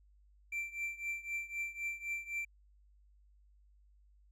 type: tone with tremolo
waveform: triangle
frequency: 2349 Hz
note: D7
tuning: in tune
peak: -32 dBFS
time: 0.52-2.45 s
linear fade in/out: 5 ms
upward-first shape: triangle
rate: 3.9 Hz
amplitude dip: 90%
effects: added 50 Hz sine -62 dBFS peak until 4.31 s

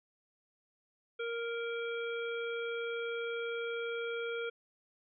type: harmonic tone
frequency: 466.2 Hz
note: A#4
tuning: in tune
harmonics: 1 / 3 / 5 / 7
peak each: -36 / -41 / -45 / -48 dBFS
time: 1.19-4.5 s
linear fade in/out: 10 ms
effects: none

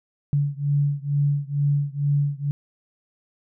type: beating tone pair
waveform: sine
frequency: 142.5 / 144.7 Hz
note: C#3 / D3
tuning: +48 / -25 cents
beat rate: 2.2 Hz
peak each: -22 / -23 dBFS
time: 0.33-2.51 s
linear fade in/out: 0 ms
effects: none

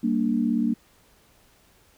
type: chord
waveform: sine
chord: G minor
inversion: none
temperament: equal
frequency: 196 / 233.1 / 293.7 Hz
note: G3 / Bb3 / D4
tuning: 0 / 0 / 0 cents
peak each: -28 / -22 / -27 dBFS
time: 0.03-0.74 s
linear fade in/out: 10 ms
effects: pink hiss -59 dBFS RMS until 1.97 s

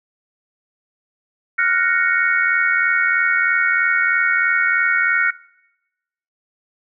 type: chord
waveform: sine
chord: Gb major seventh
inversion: third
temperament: equal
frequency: 1396.9 / 1480 / 1864.7 / 2217 Hz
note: F6 / Gb6 / Bb6 / Db7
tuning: 0 / 0 / 0 / 0 cents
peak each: -20 dBFS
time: 1.58-5.31 s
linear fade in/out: 10 ms
effects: noise-tail reverb RT60 1.0 s tail -22 dB re dry

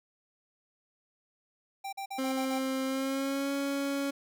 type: tone bursts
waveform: square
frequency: 785 Hz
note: G5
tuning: 2 cents sharp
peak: -36 dBFS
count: 6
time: 1.84-2.588 s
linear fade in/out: 10 ms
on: 88 ms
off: 44 ms
type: tone with pitch glide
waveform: 30% pulse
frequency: 264.3 to 278.7 Hz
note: C4 to C#4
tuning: +18 to +9 cents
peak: -27 dBFS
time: 2.18-4.11 s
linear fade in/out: 10 ms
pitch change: +91 cents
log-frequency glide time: 2.85-3.52 s
effects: none

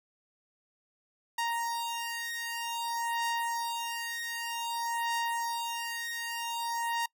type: beating tone pair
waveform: sawtooth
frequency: 932.3 / 932.83 Hz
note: A#5 / A#5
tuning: 0 / +1 cents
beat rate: 0.53 Hz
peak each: -31 dBFS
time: 1.38-7.06 s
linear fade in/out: 5 ms
effects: noise-tail reverb RT60 0.1 s tail -25 dB re dry

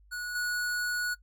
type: tone with level steps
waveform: square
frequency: 1463 Hz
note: F#6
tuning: 20 cents flat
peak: -35 / -30 dBFS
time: 0.11-1.15 s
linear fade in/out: 20 ms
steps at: 0.35 s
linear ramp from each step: 5 ms
effects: noise-tail reverb RT60 0.1 s tail -19 dB re dry + added 50 Hz sine -56 dBFS peak until 1.22 s

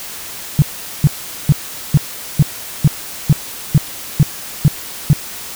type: tone bursts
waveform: sine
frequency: 146.83 Hz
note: D3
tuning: in tune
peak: -4 dBFS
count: 11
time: 0.59-5.131 s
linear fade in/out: 0 ms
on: 31 ms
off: 420 ms
effects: white hiss -29 dBFS RMS until 5.55 s

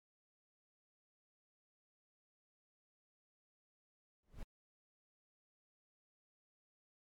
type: noise with exponential growth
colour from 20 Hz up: brown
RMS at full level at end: -43 dBFS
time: 4.23-4.43 s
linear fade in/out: 2 ms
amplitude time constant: 43 ms
effects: AAC 64 kbps

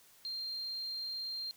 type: tone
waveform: sine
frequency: 4186 Hz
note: C8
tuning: in tune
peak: -36 dBFS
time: 0.25-1.51 s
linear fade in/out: 0 ms
effects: tanh soft clip ceiling -33 dBFS + white hiss -62 dBFS RMS until 1.56 s

